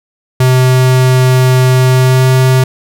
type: tone with pitch glide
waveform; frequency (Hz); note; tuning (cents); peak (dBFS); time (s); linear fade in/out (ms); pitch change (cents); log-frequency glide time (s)
square; 128.5 to 129.77; C3 to C3; -31 to -14; -6; 0.4-2.64; 5; +17; 1.91-2.28
effects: none